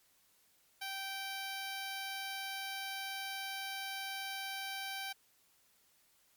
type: tone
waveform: 10% pulse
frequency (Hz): 779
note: G5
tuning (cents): -11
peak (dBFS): -31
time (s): 0.81-5.13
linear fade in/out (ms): 10
effects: white hiss -70 dBFS RMS until 6.36 s + MP3 96 kbps